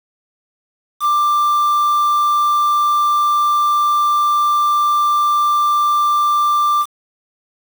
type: tone with quantisation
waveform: triangle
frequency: 1183 Hz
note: D6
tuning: 12 cents sharp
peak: -10 dBFS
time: 1-6.86 s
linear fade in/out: 50 ms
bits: 5
effects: none